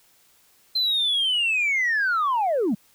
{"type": "linear sweep", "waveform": "sine", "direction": "down", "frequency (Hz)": [4125, 179.4], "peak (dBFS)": -18, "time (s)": [0.75, 2.75], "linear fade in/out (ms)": 10, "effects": ["tanh soft clip ceiling -17 dBFS", "white hiss -59 dBFS RMS until 2.94 s"]}